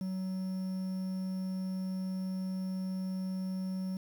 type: tone with quantisation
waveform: triangle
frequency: 187.6 Hz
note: F#3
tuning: 24 cents sharp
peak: -31 dBFS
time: 0.01-3.97 s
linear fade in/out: 2 ms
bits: 9
effects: none